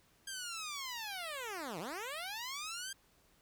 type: linear two-way sweep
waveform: 10% pulse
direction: down then up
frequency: 1610 to 146.83 to 1610 Hz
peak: -32 dBFS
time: 0.27-2.93 s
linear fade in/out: 5 ms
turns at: 1.79 s
effects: pink hiss -69 dBFS RMS until 3.41 s